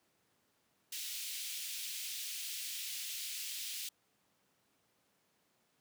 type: high-pass noise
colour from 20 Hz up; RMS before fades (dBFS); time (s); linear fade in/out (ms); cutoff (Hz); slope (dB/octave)
pink; -42; 0.92-3.89; 5; 2700; 24
effects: pink hiss -75 dBFS RMS until 5.8 s + high-pass 150 Hz 12 dB/octave